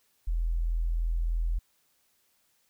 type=tone; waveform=sine; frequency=41.62 Hz; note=E1; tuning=17 cents sharp; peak=-25 dBFS; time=0.27-1.59 s; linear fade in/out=10 ms; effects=white hiss -70 dBFS RMS until 2.69 s